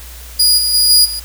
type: tone with level steps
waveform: sawtooth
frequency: 4891 Hz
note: D#8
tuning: 31 cents flat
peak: -5 / -10 / -6 / -3 / -17 dBFS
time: 0.39-1.2 s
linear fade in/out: 10 ms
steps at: 0.57 / 0.73 / 0.89 / 1.04 s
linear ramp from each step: 20 ms
effects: added 60 Hz sine -32 dBFS peak until 1.24 s + white hiss -36 dBFS RMS until 1.24 s